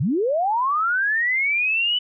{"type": "linear sweep", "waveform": "sine", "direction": "up", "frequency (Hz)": [107.4, 2999], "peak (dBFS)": -18, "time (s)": [0, 1.99], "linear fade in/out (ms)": 10, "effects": []}